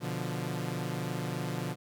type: chord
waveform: sawtooth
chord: B diminished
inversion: none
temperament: equal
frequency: 123.47 / 146.83 / 174.61 Hz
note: B2 / D3 / F3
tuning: 0 / 0 / 0 cents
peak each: -33 dBFS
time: 0-1.76 s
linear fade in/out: 50 ms
effects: none